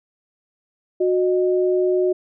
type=tone pair together; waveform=sine; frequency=366.3 / 616 Hz; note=F#4 / D#5; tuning=-17 / -17 cents; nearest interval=major sixth; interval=900 cents; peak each=-16 / -24 dBFS; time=1-2.13 s; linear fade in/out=10 ms; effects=none